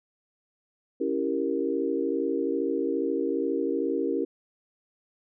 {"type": "chord", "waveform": "sine", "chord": "C# diminished seventh", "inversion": "none", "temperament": "equal", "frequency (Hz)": [277.2, 329.6, 392, 466.2], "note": ["C#4", "E4", "G4", "Bb4"], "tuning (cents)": [0, 0, 0, 0], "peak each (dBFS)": -30, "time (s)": [1, 4.25], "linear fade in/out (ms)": 10, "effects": []}